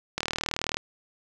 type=click train; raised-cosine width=0.2 ms; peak=-10 dBFS; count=24; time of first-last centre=0.18-0.77 s; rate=39 Hz; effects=none